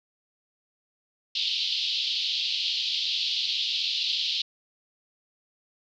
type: band-pass noise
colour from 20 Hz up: white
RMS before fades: -28 dBFS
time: 1.35-4.42 s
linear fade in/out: 5 ms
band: 2900 to 4500 Hz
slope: 48 dB/octave
effects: none